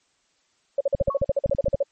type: tone bursts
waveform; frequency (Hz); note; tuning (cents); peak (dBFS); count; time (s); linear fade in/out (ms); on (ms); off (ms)
sine; 556; C#5; +5; -17; 15; 0.78-1.829; 5; 27; 46
type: clicks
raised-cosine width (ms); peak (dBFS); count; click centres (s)
5; -16; 11; 0.949 / 1.012 / 1.082 / 1.216 / 1.294 / 1.46 / 1.496 / 1.549 / 1.644 / 1.683 / 1.745
type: tone with exponential decay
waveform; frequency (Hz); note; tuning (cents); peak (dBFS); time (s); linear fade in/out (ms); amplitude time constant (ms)
sine; 1108.7; C#6; 0; -22; 1.1-1.22; 5; 25
effects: white hiss -67 dBFS RMS until 1.91 s + MP3 32 kbps